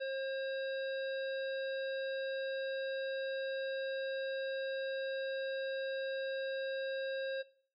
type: harmonic tone with a mistuned harmonic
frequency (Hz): 536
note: C5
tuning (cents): +42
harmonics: 1 / 3 / 5 / 7 / 9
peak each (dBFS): -36 / -44 / -53 / -51 / -58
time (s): 0-7.43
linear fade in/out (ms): 20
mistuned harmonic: 7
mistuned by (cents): +38
effects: noise-tail reverb RT60 0.5 s tail -19 dB re dry